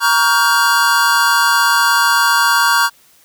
square chord, G half-diminished seventh, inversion first, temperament just, 940.8 / 1128.9 / 1411.2 / 1568 Hz, Bb5 / Db6 / F6 / G6, +16 / +31 / +18 / 0 cents, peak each -17 dBFS, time 0-2.9 s, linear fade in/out 50 ms, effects white hiss -50 dBFS RMS until 3.24 s

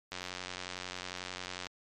click train, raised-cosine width 0.2 ms, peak -21 dBFS, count 142, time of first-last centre 0.12-1.668 s, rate 91.1 Hz, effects MP3 64 kbps

